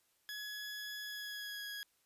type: tone with pitch glide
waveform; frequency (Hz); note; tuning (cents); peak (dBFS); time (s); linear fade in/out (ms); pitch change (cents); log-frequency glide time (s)
20% pulse; 1687 to 1660.9; G#6 to G#6; +27 to 0; -37; 0.29-1.83; 0; -27; 1.02-1.63
effects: white hiss -75 dBFS RMS until 2.05 s + resampled to 32000 Hz